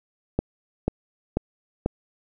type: click train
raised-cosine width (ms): 2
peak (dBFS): -8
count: 4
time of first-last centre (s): 0.39-1.861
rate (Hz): 2.04
effects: none